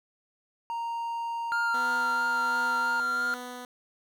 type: tone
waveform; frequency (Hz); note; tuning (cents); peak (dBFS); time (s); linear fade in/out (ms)
triangle; 930; A#5; -4; -28; 0.7-3; 0
type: tone with vibrato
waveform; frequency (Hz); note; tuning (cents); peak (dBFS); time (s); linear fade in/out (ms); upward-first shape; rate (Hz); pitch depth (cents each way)
triangle; 1396.9; F6; 0; -24; 1.52-3.34; 0; sine; 3; 16
type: tone with tremolo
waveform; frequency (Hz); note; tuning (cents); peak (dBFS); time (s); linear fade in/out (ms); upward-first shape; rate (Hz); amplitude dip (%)
10% pulse; 247.9; B3; +7; -28; 1.74-3.65; 2; triangle; 1.4; 35
effects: none